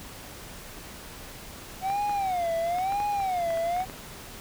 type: tone with vibrato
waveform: triangle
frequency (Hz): 740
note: F#5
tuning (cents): 0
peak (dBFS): -23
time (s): 1.81-3.86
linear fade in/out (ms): 50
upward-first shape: sine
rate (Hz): 1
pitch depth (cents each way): 190
type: clicks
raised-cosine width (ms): 0.5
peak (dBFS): -24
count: 11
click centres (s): 1.901 / 2.095 / 2.786 / 2.923 / 3.002 / 3.202 / 3.505 / 3.573 / 3.766 / 3.804 / 3.898
effects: pink hiss -43 dBFS RMS until 4.4 s